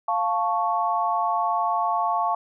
sine chord, F augmented, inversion none, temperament equal, 698.5 / 880 / 1108.7 Hz, F5 / A5 / C#6, 0 / 0 / 0 cents, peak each -25 dBFS, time 0.08-2.35 s, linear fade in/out 5 ms, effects none

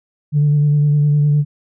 sine tone with vibrato, 147.1 Hz, D3, 3 cents sharp, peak -9 dBFS, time 0.32-1.45 s, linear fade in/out 50 ms, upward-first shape sine, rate 9.8 Hz, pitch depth 22 cents each way, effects tanh soft clip ceiling -7 dBFS

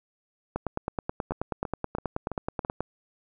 two click trains, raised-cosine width 1 ms, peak -18 / -14 dBFS, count 5 / 22, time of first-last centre 1.32-2.649 / 0.56-2.806 s, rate 3.01 / 9.35 Hz, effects none

